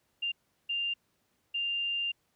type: tone bursts at uneven times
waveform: sine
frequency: 2794 Hz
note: F7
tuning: in tune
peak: -29 dBFS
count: 3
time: 0.22-0.32 / 0.69-0.94 / 1.54-2.12 s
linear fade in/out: 10 ms
effects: pink hiss -74 dBFS RMS until 2.35 s + high-pass 80 Hz 12 dB/octave

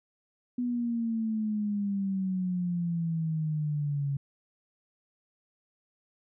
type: exponential sweep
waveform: sine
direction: down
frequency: 247.5 to 138.59 Hz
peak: -27 dBFS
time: 0.58-4.17 s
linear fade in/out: 5 ms
effects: none

